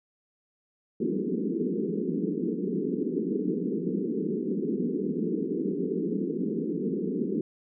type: band-pass noise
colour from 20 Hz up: pink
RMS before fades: -29 dBFS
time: 1-7.41 s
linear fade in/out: 5 ms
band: 170 to 450 Hz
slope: 96 dB/octave
effects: none